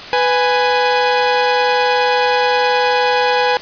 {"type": "tone pair together", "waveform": "sawtooth", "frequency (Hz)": [496.1, 830], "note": ["B4", "G#5"], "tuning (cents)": [8, -1], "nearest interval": "major sixth", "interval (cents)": 891, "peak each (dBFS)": -11, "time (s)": [0.13, 3.57], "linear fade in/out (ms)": 0, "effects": ["white hiss -30 dBFS RMS until 3.61 s", "resampled to 11025 Hz"]}